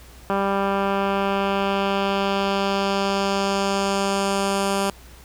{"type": "tone with low-pass filter sweep", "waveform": "10% pulse", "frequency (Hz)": 197.1, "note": "G3", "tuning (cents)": 10, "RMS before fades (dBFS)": -22, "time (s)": [0.3, 4.9], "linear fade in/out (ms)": 0, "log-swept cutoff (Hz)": [1600, 11000], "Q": 1.2, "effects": ["added 60 Hz sine -45 dBFS peak until 5.24 s", "pink hiss -48 dBFS RMS until 5.24 s"]}